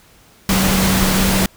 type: tone in noise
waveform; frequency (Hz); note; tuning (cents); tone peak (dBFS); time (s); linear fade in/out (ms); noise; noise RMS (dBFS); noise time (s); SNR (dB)
sine; 190; F#3; +46; -16; 0.49-1.46; 2; pink; -17; 0.49-1.46; -2
effects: pink hiss -49 dBFS RMS until 1.56 s